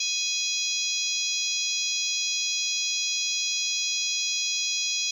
harmonic tone with a mistuned harmonic, 832 Hz, G#5, 3 cents sharp, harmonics 3 / 4 / 5 / 6 / 7 / 8, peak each -32 / -32 / -32 / -32 / -32 / -32 dBFS, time 0-5.11 s, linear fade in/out 5 ms, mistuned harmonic 5, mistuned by -44 cents, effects 9-bit

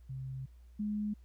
sine tone pair in turn, 132 / 209.5 Hz, C3 / G#3, +16 / +15 cents, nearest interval minor sixth, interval 799 cents, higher second, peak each -38 / -32 dBFS, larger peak second, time 0.09-0.46 / 0.79-1.14 s, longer first, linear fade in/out 10 ms, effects added 60 Hz sine -53 dBFS peak until 1.24 s + pink hiss -75 dBFS RMS until 1.24 s

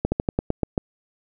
slowing click train, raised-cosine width 2 ms, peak -7 dBFS, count 8, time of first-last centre 0.05-0.778 s, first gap 70 ms, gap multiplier 1.13, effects none

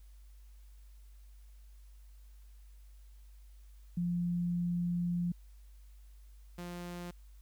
sine / sawtooth tone pair in turn, 174.4 / 175.41 Hz, F3 / F3, -2 / +8 cents, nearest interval unison, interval 10 cents, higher second, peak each -30 / -37 dBFS, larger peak first, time 3.97-5.32 / 6.58-7.11 s, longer first, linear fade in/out 5 ms, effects added 50 Hz sine -52 dBFS peak until 7.41 s + white hiss -71 dBFS RMS until 7.41 s

